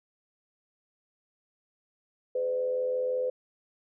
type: tone with frequency modulation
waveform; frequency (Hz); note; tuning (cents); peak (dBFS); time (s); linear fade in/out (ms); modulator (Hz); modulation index
sine; 507; B4; +45; -26; 2.35-3.3; 5; 85.8; 0.46
effects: none